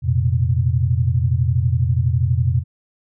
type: chord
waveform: sine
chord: F suspended fourth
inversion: none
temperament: equal with one note detuned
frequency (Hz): 87.31 / 116.54 / 128.71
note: F2 / Bb2 / C3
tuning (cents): 0 / 0 / -28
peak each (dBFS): -19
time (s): 0.02-2.64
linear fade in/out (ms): 50
effects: none